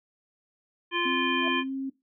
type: harmonic tone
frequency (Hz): 347.1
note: F4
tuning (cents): -11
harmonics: 1 / 3 / 5 / 7 / 9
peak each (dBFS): -31 / -31 / -31 / -31 / -31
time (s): 0.91-1.64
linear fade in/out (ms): 50
type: tone with pitch glide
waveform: sine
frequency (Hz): 262.4 to 268.7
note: C4 to C4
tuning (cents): +5 to +46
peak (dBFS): -29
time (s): 1.05-1.9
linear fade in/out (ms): 10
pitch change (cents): +41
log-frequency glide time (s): 1.59-1.72
type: tone with exponential growth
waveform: sine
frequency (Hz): 659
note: E5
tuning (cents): -1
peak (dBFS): -29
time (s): 1.36-1.48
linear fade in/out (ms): 1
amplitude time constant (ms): 26
effects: noise-tail reverb RT60 0.2 s tail -17 dB re dry